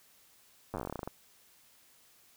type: slowing click train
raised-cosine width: 1 ms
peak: -23 dBFS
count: 16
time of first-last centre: 0.74-1.076 s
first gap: 9 ms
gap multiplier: 1.12
effects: white hiss -63 dBFS RMS until 2.36 s